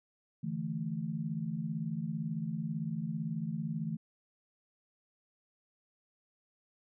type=chord; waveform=sine; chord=D suspended second; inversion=none; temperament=equal; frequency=146.83 / 164.81 / 220 Hz; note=D3 / E3 / A3; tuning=0 / 0 / 0 cents; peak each=-40 / -36 / -38 dBFS; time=0.43-3.97 s; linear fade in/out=10 ms; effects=none